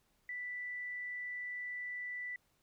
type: tone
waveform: sine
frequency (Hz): 1975.5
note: B6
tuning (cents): 0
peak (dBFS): -39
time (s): 0.29-2.36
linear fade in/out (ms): 2
effects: pink hiss -75 dBFS RMS until 2.62 s